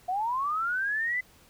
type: linear sweep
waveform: sine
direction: up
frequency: 704 to 2028 Hz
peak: -26 dBFS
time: 0.08-1.21 s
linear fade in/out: 10 ms
effects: pink hiss -58 dBFS RMS until 1.49 s